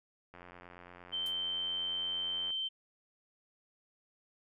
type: click train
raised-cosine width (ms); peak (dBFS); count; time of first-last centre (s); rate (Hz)
0.5; -36; 193; 0.34-2.505; 88.7
type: tone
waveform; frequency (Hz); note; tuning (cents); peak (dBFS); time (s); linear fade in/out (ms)
sine; 3110; G7; -14; -33; 1.12-2.69; 20
type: noise with exponential decay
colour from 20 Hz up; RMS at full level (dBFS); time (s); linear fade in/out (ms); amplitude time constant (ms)
violet; -42; 1.26-1.37; 2; 22
effects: resampled to 32000 Hz